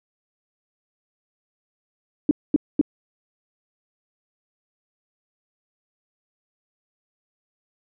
sine tone bursts, 294.5 Hz, D4, 5 cents sharp, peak -12 dBFS, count 3, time 2.29-2.813 s, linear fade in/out 2 ms, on 21 ms, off 230 ms, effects none

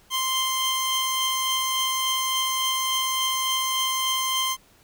sawtooth tone pair together, 1046.5 / 3143 Hz, C6 / G7, 0 / +4 cents, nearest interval octave + perfect fifth, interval 1904 cents, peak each -22 dBFS, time 0.1-4.57 s, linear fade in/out 50 ms, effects pink hiss -57 dBFS RMS until 4.83 s

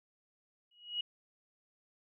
sine tone with exponential growth, 2903 Hz, F#7, 34 cents flat, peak -30 dBFS, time 0.71-1.01 s, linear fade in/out 5 ms, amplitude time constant 65 ms, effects none

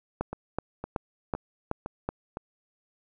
two click trains, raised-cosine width 1 ms, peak -14 / -20 dBFS, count 6 / 5, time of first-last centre 0.21-2.09 / 0.33-2.371 s, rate 2.66 / 1.96 Hz, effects none

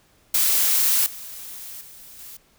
blue noise with level steps, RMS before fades -19 / -37 / -44 / -40 dBFS, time 0.34-2.37 s, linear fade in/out 5 ms, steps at 1.06 / 1.81 / 2.19 s, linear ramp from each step 2 ms, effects pink hiss -59 dBFS RMS until 2.58 s

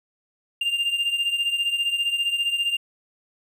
triangle beating tone pair, 2794 / 2809 Hz, F7 / F7, 0 / +9 cents, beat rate 15 Hz, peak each -21 / -26 dBFS, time 0.61-2.77 s, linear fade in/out 5 ms, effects none

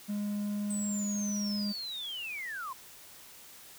triangle tone, 206.1 Hz, G#3, 13 cents flat, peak -29 dBFS, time 0.08-1.73 s, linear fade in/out 20 ms
sine linear sweep, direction down, 8170 to 994 Hz, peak -36 dBFS, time 0.7-2.73 s, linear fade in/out 5 ms
effects white hiss -52 dBFS RMS until 3.78 s

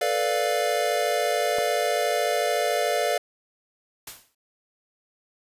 square chord, B half-diminished seventh, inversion third, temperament equal, 440 / 493.9 / 587.3 / 698.5 Hz, A4 / B4 / D5 / F5, 0 / 0 / 0 / 0 cents, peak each -30 / -30 / -27 / -27 dBFS, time 0.01-3.18 s, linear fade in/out 5 ms
click, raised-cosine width 1 ms, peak -20 dBFS, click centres 1.585 s
white noise with exponential decay, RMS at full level -34 dBFS, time 4.07-4.35 s, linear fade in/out 5 ms, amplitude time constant 59 ms
effects resampled to 32000 Hz

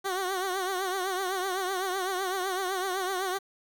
15% pulse tone with vibrato, 376 Hz, F#4, 28 cents sharp, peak -22 dBFS, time 0.04-3.39 s, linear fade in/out 20 ms, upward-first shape triangle, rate 7.9 Hz, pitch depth 99 cents each way, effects 9-bit

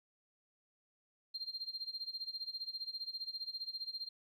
sine tone with tremolo, 4186 Hz, C8, in tune, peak -36 dBFS, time 1.34-4.09 s, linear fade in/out 10 ms, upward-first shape sine, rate 15 Hz, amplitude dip 90%, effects tanh soft clip ceiling -33 dBFS + 13-bit

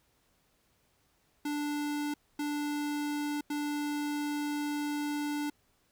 square tone bursts at uneven times, 293.7 Hz, D4, in tune, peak -32 dBFS, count 3, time 1.45-2.14 / 2.39-3.41 / 3.5-5.5 s, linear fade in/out 5 ms, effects pink hiss -71 dBFS RMS until 5.91 s

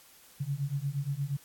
sine beating tone pair, 136.3 / 144.8 Hz, C#3 / D3, -29 / -24 cents, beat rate 8.5 Hz, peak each -33 / -33 dBFS, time 0.4-1.37 s, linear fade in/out 10 ms, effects white hiss -57 dBFS RMS until 1.44 s + AAC 64 kbps

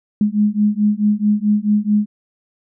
sine beating tone pair, 206.8 / 211.4 Hz, G#3 / G#3, -7 / +31 cents, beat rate 4.6 Hz, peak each -16 dBFS, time 0.21-2.06 s, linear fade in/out 2 ms, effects none

